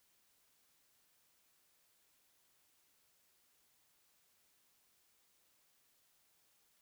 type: silence
effects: white hiss -74 dBFS RMS until 6.81 s